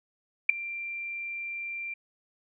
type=tone with ADSR envelope; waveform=sine; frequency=2366 Hz; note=D7; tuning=12 cents sharp; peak=-11 dBFS; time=0.49-1.94 s; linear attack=6 ms; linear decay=5 ms; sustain=-22 dB; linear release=6 ms; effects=none